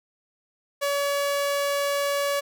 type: tone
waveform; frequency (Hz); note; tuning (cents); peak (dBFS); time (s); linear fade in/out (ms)
sawtooth; 567; C#5; +39; -19; 0.81-2.41; 20
effects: none